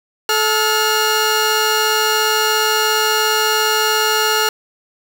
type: tone pair together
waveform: 15% pulse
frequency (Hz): 434.3 / 1420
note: A4 / F6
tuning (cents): -23 / +28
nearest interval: octave + major sixth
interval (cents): 2051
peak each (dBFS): -10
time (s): 0.29-4.49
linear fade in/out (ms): 2
effects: none